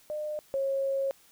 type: tone pair in turn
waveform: sine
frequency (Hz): 605 / 544.3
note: D#5 / C#5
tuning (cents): -49 / -32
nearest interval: major second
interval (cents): 183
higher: first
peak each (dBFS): -31 / -26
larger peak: second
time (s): 0.1-0.39 / 0.54-1.11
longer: second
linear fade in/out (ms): 0
effects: white hiss -60 dBFS RMS until 1.31 s